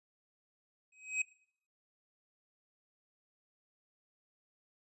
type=tone with exponential growth; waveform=square; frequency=2532 Hz; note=D#7; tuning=30 cents sharp; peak=-28 dBFS; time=0.92-1.22 s; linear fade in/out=5 ms; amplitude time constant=65 ms; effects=noise-tail reverb RT60 0.6 s tail -22 dB re dry + resampled to 24000 Hz